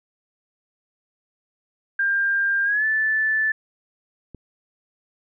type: tone with pitch glide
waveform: sine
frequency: 1597 to 1751.6 Hz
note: G6 to A6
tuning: +32 to -8 cents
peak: -18 dBFS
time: 1.99-3.52 s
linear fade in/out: 5 ms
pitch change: +160 cents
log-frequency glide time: 2.64-2.85 s
type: click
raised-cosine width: 3 ms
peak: -26 dBFS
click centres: 4.347 s
effects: none